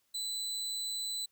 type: tone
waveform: 30% pulse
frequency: 3997 Hz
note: B7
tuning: 20 cents sharp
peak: -32 dBFS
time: 0.14-1.26 s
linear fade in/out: 10 ms
effects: white hiss -75 dBFS RMS until 1.31 s